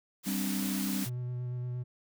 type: noise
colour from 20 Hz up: white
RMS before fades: -38 dBFS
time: 0.23-1.1 s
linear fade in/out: 50 ms
type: chord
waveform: sine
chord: G suspended fourth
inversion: none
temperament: just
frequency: 196 / 261.3 / 294 Hz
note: G3 / C4 / D4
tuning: 0 / -2 / +2 cents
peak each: -32 / -37 / -38 dBFS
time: 0.26-1.05 s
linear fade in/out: 10 ms
type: tone with vibrato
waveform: triangle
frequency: 123.7 Hz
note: B2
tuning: 3 cents sharp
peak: -31 dBFS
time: 1.05-1.84 s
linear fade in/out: 20 ms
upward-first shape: square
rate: 8.6 Hz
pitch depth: 11 cents each way
effects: none